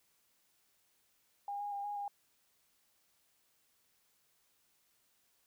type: tone with pitch steps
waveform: sine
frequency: 809 / 820 / 804 / 823 / 810 Hz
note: G#5 / G#5 / G5 / G#5 / G#5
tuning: -46 / -22 / +44 / -16 / -43 cents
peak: -37 dBFS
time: 1.48-2.08 s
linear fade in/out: 2 ms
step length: 120 ms
effects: white hiss -74 dBFS RMS until 5.46 s